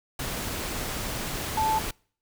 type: tone in noise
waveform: sine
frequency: 876 Hz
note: A5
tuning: 8 cents flat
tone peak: -22 dBFS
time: 1.57-1.79 s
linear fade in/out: 5 ms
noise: pink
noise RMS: -32 dBFS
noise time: 0.19-1.91 s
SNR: +7 dB
effects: noise-tail reverb RT60 0.5 s tail -26 dB re dry